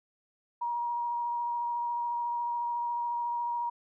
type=tone with vibrato; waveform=sine; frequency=951 Hz; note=A#5; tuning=34 cents sharp; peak=-29 dBFS; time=0.61-3.7 s; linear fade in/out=10 ms; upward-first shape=sine; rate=14 Hz; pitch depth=11 cents each way; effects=none